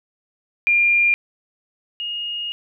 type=tone pair in turn; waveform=sine; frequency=2400 / 2858 Hz; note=D7 / F7; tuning=+37 / +39 cents; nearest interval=minor third; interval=302 cents; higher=second; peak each=-13 / -24 dBFS; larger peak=first; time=0.67-1.14 / 2-2.52 s; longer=second; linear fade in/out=0 ms; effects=none